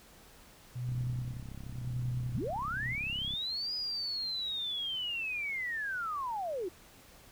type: tone with tremolo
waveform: sine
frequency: 123.8 Hz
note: B2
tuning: 5 cents sharp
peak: -31 dBFS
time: 0.75-2.94 s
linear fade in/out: 10 ms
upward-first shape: sine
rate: 0.93 Hz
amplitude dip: 95%
type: click train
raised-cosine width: 5 ms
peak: -32 dBFS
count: 83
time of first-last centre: 0.89-3.338 s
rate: 33.5 Hz
type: linear two-way sweep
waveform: sine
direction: up then down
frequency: 73.42 to 4982 to 330.6 Hz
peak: -33 dBFS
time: 2.34-6.69 s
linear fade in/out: 10 ms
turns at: 3.75 s
effects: pink hiss -57 dBFS RMS until 7.31 s